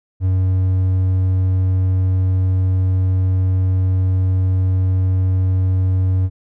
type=tone; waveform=triangle; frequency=93.3 Hz; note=F#2; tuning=15 cents sharp; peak=-11 dBFS; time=0.2-6.3 s; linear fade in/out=50 ms; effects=none